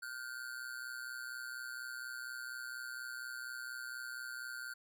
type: ring-modulated tone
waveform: square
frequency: 1483 Hz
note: F#6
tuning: 4 cents sharp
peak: -40 dBFS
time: 0.02-4.74 s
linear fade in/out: 10 ms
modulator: 62.1 Hz
effects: none